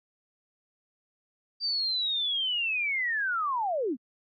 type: linear sweep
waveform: sine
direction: down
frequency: 4699 to 215.5 Hz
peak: -26 dBFS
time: 1.6-3.97 s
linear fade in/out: 50 ms
effects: AAC 48 kbps